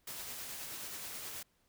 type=noise with tremolo; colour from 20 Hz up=white; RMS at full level=-43 dBFS; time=0.07-1.43 s; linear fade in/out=5 ms; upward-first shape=sine; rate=9.4 Hz; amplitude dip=25%; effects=pink hiss -74 dBFS RMS until 1.68 s